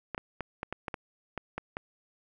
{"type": "clicks", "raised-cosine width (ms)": 0.5, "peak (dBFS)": -19, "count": 10, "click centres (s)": [0.147, 0.179, 0.407, 0.631, 0.726, 0.882, 0.942, 1.377, 1.58, 1.769], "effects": []}